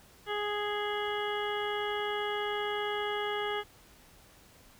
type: harmonic tone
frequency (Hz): 415.3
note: G#4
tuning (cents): 0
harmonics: 1 / 2 / 3 / 4 / 5 / 7 / 8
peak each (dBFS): -34 / -37 / -39 / -40 / -41 / -42 / -43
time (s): 0.26-3.64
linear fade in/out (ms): 50
effects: pink hiss -58 dBFS RMS until 4.79 s

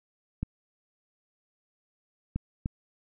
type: clicks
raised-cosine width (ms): 5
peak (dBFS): -17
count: 3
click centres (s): 0.43 / 2.36 / 2.659
effects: none

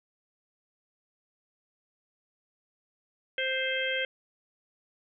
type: harmonic tone with a mistuned harmonic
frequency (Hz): 523.3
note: C5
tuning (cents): 0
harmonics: 1 / 3 / 4 / 5 / 6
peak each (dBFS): -33 / -33 / -33 / -37 / -34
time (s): 3.38-4.05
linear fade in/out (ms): 2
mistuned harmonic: 6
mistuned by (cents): +26
effects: none

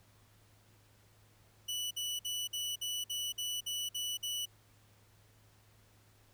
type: tone bursts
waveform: sawtooth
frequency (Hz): 2960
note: F#7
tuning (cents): 0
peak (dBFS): -32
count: 10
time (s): 1.68-4.457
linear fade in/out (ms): 10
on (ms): 230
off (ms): 53
effects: added 105 Hz sine -65 dBFS peak until 6.33 s + pink hiss -67 dBFS RMS until 6.33 s

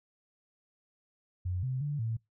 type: tone with pitch steps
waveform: sine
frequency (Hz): 90.6 / 129.5 / 145.9 / 113.1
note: F#2 / C3 / D3 / A2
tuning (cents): -36 / -17 / -11 / +48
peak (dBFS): -30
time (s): 1.45-2.17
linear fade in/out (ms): 10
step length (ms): 180
effects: noise-tail reverb RT60 0.2 s tail -24 dB re dry

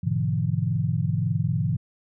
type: chord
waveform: sine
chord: E dominant seventh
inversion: first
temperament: equal with one note detuned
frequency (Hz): 103.83 / 123.47 / 146.83 / 168.57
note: G#2 / B2 / D3 / E3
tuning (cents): 0 / 0 / 0 / +39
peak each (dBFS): -27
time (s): 0.03-1.77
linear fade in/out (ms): 10
effects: none

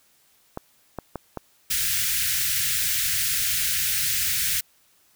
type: clicks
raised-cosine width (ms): 1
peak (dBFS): -16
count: 4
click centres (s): 0.574 / 0.987 / 1.157 / 1.373
type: band-stop noise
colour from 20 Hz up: white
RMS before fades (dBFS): -24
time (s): 1.7-4.61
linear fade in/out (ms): 10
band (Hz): 160 to 1500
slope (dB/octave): 48
effects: white hiss -61 dBFS RMS until 5.15 s

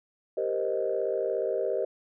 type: chord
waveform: sine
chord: C minor seventh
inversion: second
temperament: equal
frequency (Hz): 392 / 466.2 / 523.3 / 622.3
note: G4 / Bb4 / C5 / Eb5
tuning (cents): 0 / 0 / 0 / 0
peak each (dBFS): -31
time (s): 0.37-1.85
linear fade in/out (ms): 5
effects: tanh soft clip ceiling -16 dBFS

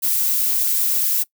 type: noise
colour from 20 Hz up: violet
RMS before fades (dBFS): -19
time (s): 0.02-1.24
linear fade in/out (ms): 20
effects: noise-tail reverb RT60 0.1 s tail -21 dB re dry

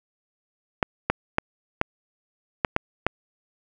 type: clicks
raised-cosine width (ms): 0.5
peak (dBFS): -4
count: 7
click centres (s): 0.828 / 1.1 / 1.384 / 1.814 / 2.648 / 2.764 / 3.066
effects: none

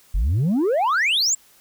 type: exponential sweep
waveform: sine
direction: up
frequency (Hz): 41.03 to 7770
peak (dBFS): -14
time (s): 0.14-1.35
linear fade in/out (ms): 10
effects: tanh soft clip ceiling -16 dBFS + white hiss -54 dBFS RMS until 1.6 s

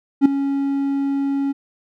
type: tone with ADSR envelope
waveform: triangle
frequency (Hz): 277.2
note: C#4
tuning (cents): 0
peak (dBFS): -3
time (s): 0.21-1.53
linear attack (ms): 45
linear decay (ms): 5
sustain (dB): -13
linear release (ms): 21
effects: none

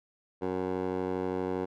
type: tone with band-pass filter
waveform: 15% pulse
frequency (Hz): 92.5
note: F#2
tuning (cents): 0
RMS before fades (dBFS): -32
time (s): 0.41-1.66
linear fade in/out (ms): 20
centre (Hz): 520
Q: 2.1
effects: none

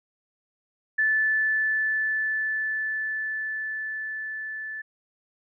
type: tone with level ramp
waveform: sine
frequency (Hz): 1747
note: A6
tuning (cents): -13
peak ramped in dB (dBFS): -19 to -32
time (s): 0.98-4.82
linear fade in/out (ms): 10
effects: none

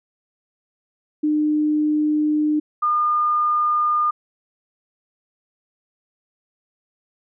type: tone pair in turn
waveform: sine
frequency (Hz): 302.5 / 1213.2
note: D#4 / D#6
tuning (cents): -49 / -44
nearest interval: 2 octaves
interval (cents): 2405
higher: second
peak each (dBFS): -16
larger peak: neither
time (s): 1.23-2.6 / 2.82-4.11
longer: first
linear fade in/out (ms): 10
effects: none

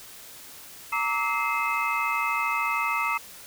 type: tone cluster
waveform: sine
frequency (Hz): 922 / 1157 / 1290 / 2093 / 2586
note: A#5 / D6 / E6 / C7 / E7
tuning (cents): -19 / -26 / -38 / 0 / -34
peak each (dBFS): -30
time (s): 0.92-3.18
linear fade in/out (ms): 10
effects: white hiss -45 dBFS RMS until 3.46 s

